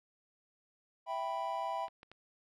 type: chord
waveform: triangle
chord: E minor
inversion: none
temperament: equal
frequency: 659.3 / 784 / 987.8 Hz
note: E5 / G5 / B5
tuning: 0 / 0 / 0 cents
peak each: -38 / -37 / -36 dBFS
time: 1.06-1.89 s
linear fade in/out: 50 ms
type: clicks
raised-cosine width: 0.3 ms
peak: -36 dBFS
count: 3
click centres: 1.882 / 2.031 / 2.116 s
effects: none